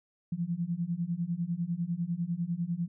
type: beating tone pair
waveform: sine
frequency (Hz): 166.3 / 176.3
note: E3 / F3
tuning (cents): +16 / +17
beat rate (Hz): 10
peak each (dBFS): -33 / -32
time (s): 0.32-2.88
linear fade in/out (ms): 5
effects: none